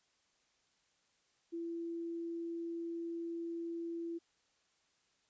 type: tone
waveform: sine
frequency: 336.1 Hz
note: E4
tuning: 34 cents sharp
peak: -38 dBFS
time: 1.52-4.19 s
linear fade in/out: 20 ms
effects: white hiss -75 dBFS RMS until 5.29 s + resampled to 16000 Hz